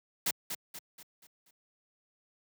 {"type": "noise with echo", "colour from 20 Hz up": "white", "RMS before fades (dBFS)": -30, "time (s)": [0.26, 0.31], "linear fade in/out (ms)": 5, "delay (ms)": 240, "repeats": 5, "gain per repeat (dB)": -7, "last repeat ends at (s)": 1.51, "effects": ["high-pass 100 Hz 12 dB/octave"]}